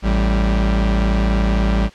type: tone pair together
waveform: 45% pulse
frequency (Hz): 55 / 196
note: A1 / G3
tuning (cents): 0 / 0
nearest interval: octave + minor seventh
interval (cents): 2200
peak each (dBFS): -15 / -20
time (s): 0.02-1.9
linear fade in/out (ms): 50
effects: white hiss -45 dBFS RMS until 1.94 s + low-pass 4000 Hz 12 dB/octave